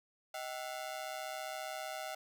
sawtooth ring-modulated tone, 698.5 Hz, F5, in tune, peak -33 dBFS, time 0.34-2.15 s, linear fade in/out 5 ms, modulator 67.5 Hz, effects none

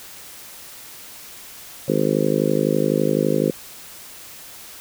harmonic tone, 51.91 Hz, G#1, in tune, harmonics 3 / 4 / 5 / 6 / 7 / 8 / 9 / 10, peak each -25 / -25 / -25 / -25 / -25 / -25 / -25 / -25 dBFS, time 1.88-3.51 s, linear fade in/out 5 ms, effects white hiss -40 dBFS RMS until 4.8 s

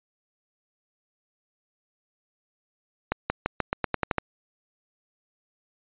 accelerating click train, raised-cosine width 0.5 ms, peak -8 dBFS, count 10, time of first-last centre 3.12-4.183 s, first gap 180 ms, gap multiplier 0.89, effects resampled to 8000 Hz

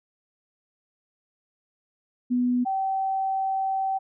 sine tone pair in turn, 246.9 / 770.8 Hz, B3 / G5, 0 / -29 cents, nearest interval octave + minor sixth, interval 1971 cents, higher second, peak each -20 / -23 dBFS, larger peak first, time 2.3-2.65 / 2.65-3.99 s, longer second, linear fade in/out 20 ms, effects none

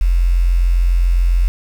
sine tone with quantisation, 43.65 Hz, F1, in tune, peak -10 dBFS, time 0.01-1.48 s, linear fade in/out 0 ms, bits 6, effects none

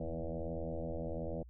sine tone with frequency modulation, 246.5 Hz, B3, 3 cents flat, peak -36 dBFS, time 0-1.43 s, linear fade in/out 5 ms, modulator 81.2 Hz, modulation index 4.8, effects added 60 Hz sine -51 dBFS peak until 1.49 s

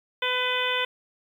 harmonic tone with a mistuned harmonic, 501 Hz, B4, 25 cents sharp, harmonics 1 / 2 / 3 / 4 / 5 / 6 / 7, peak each -31 / -31 / -31 / -31 / -31 / -31 / -31 dBFS, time 0.22-0.85 s, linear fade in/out 5 ms, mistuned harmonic 6, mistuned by +24 cents, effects 9-bit

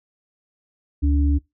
sine tone pair together, 71.67 / 287.4 Hz, D2 / D4, -42 / -37 cents, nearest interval 2 octaves, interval 2405 cents, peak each -16 / -23 dBFS, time 1.02-1.39 s, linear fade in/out 20 ms, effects noise-tail reverb RT60 0.2 s tail -23 dB re dry

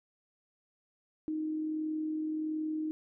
sine tone with amplitude modulation, 311.1 Hz, D#4, in tune, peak -30 dBFS, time 1.28-2.91 s, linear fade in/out 0 ms, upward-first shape sine, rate 41.4 Hz, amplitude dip 30%, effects none

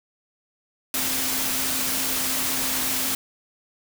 sine tone in noise, 261.6 Hz, C4, in tune, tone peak -36 dBFS, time 0.94-3.15 s, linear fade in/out 2 ms, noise white, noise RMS -25 dBFS, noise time 0.94-3.15 s, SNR -14 dB, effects none

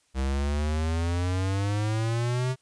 square exponential sweep, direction up, 65 to 130.81 Hz, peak -25 dBFS, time 0.14-2.56 s, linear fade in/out 50 ms, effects white hiss -67 dBFS RMS until 2.61 s + resampled to 22050 Hz

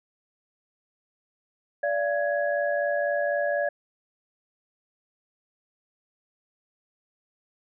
sine tone cluster, 581 / 685 / 1670 Hz, D5 / F5 / G#6, -19 / -34 / +9 cents, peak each -25 / -29 / -30 dBFS, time 1.83-3.69 s, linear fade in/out 5 ms, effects none

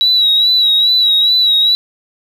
sine tone with vibrato, 3884 Hz, B7, 30 cents flat, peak -7 dBFS, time 0.01-1.75 s, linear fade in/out 0 ms, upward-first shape sine, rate 2.4 Hz, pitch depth 50 cents each way, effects tanh soft clip ceiling -3 dBFS + 7-bit

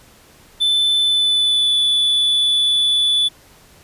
triangle tone with pitch glide, 3520 to 3464 Hz, A7 to A7, 0 to -28 cents, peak -12 dBFS, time 0.6-3.29 s, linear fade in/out 20 ms, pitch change -28 cents, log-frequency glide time 0.99-1.77 s, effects pink hiss -48 dBFS RMS until 3.83 s + resampled to 32000 Hz

